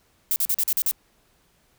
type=noise bursts; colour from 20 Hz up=violet; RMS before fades=-22 dBFS; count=7; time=0.31-0.912 s; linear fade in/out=0 ms; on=50 ms; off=42 ms; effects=pink hiss -63 dBFS RMS until 1.78 s